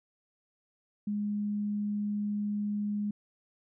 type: tone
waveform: sine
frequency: 207 Hz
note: G#3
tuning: 5 cents flat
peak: -29 dBFS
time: 1.07-3.11 s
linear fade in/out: 5 ms
effects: none